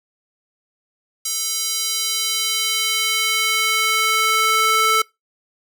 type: tone with high-pass filter sweep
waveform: square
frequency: 440 Hz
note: A4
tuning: in tune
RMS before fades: -19 dBFS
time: 1.25-5.02 s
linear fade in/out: 5 ms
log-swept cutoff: 5800 to 1100 Hz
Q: 1.3
effects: noise-tail reverb RT60 0.2 s tail -24 dB re dry

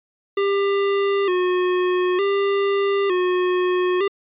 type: tone with vibrato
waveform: square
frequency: 379.9 Hz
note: F#4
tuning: 46 cents sharp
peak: -18 dBFS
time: 0.37-4.08 s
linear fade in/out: 5 ms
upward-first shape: square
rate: 0.55 Hz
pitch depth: 80 cents each way
effects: resampled to 8000 Hz

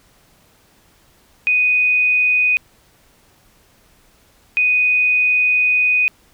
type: tone bursts at uneven times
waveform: sine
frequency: 2489 Hz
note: D#7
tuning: in tune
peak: -12 dBFS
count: 2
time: 1.47-2.57 / 4.57-6.08 s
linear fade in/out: 0 ms
effects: pink hiss -54 dBFS RMS until 6.33 s

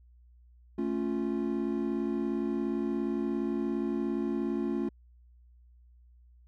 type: chord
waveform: triangle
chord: A augmented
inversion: none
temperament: equal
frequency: 220 / 277.2 / 349.2 Hz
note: A3 / C#4 / E#4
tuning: 0 / 0 / 0 cents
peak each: -31 dBFS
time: 0.78-4.89 s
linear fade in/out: 5 ms
effects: added 60 Hz sine -55 dBFS peak until 6.47 s

